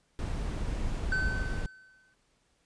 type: noise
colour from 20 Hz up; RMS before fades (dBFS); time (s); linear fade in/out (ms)
brown; -32; 0.19-1.66; 0
type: tone with exponential decay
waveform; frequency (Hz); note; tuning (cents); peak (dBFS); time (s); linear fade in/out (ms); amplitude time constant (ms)
triangle; 1526; G6; -47; -24; 1.12-2.14; 2; 220
effects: pink hiss -71 dBFS RMS until 2.65 s + resampled to 22050 Hz